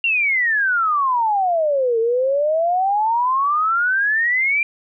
sine exponential two-way sweep, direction down then up, 2794 to 446.3 to 2393 Hz, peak -15 dBFS, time 0.04-4.63 s, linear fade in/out 2 ms, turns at 1.99 s, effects none

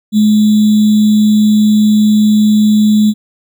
sine tone with sample-and-hold, 212.5 Hz, G#3, 40 cents sharp, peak -5 dBFS, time 0.12-3.14 s, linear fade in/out 50 ms, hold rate 3675 Hz, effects none

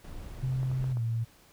brown noise, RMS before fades -42 dBFS, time 0.04-0.93 s, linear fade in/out 5 ms
sine tone with pitch glide, 130.2 to 114.66 Hz, C3 to A#2, -8 to -28 cents, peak -27 dBFS, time 0.42-1.25 s, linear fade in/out 20 ms, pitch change -220 cents, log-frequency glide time 0.91-1.01 s
clicks, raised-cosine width 1 ms, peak -31 dBFS, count 4, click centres 0.631 / 0.715 / 0.842 / 0.971 s
effects pink hiss -59 dBFS RMS until 1.52 s

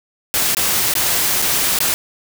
white noise with dropouts, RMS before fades -17 dBFS, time 0.34-1.94 s, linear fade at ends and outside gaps 0 ms, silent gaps 0.548-0.569 / 0.938-0.953 / 1.418-1.423 / 1.788-1.804 s, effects none

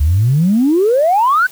sine exponential sweep, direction up, 68.4 to 1554 Hz, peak -8 dBFS, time 0-1.47 s, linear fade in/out 10 ms, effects tanh soft clip ceiling -4 dBFS + white hiss -39 dBFS RMS until 1.51 s

